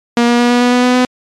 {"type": "tone with pitch steps", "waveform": "sawtooth", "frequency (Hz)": [237.4, 239.3, 241.3, 243.2, 245.2, 247.2, 249.2, 251.2], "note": ["A#3", "A#3", "B3", "B3", "B3", "B3", "B3", "B3"], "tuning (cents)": [32, 46, -40, -26, -12, 2, 16, 30], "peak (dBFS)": -4, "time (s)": [0.17, 1.05], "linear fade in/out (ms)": 2, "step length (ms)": 110, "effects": ["low-pass 6000 Hz 12 dB/octave", "MP3 96 kbps"]}